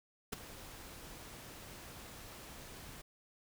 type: noise with ADSR envelope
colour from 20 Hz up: pink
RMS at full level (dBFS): -37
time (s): 0.32-3.02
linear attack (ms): 11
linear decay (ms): 13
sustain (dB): -14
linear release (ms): 11
effects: none